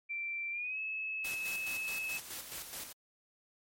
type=tone with pitch glide; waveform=sine; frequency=2349 to 2591 Hz; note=D7 to E7; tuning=0 to -30 cents; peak=-35 dBFS; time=0.09-2.19 s; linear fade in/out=20 ms; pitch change=+170 cents; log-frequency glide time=0.51-0.79 s
type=noise with tremolo; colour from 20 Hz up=white; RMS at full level=-42 dBFS; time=1.24-2.93 s; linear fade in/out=10 ms; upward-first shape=square; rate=4.7 Hz; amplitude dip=50%
effects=MP3 64 kbps